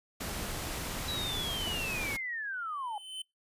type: noise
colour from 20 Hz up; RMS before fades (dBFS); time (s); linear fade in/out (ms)
pink; -37; 0.2-2.17; 10
type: linear sweep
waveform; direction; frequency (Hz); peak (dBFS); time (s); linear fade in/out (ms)
sine; down; 3951 to 800; -34; 1.08-2.98; 2
type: tone with exponential growth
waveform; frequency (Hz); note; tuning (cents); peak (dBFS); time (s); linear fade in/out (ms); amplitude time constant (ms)
square; 3055; G7; -45; -36; 2.53-3.22; 5; 150
effects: noise-tail reverb RT60 0.2 s tail -24 dB re dry + resampled to 32000 Hz